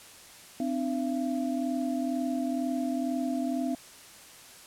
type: tone cluster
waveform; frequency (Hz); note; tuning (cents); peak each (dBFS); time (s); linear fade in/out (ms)
sine; 257.7 / 299.8 / 678; C4 / D4 / E5; -26 / +36 / +49; -29 / -33 / -35; 0.6-3.75; 2
effects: white hiss -50 dBFS RMS until 4.66 s + low-pass 11000 Hz 12 dB/octave